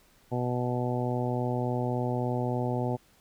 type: harmonic tone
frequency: 123.47 Hz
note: B2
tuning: in tune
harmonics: 1 / 2 / 3 / 4 / 5 / 6 / 7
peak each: -30 / -33 / -35 / -36 / -37 / -38 / -38 dBFS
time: 0.31-2.97 s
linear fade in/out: 20 ms
effects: pink hiss -62 dBFS RMS until 3.2 s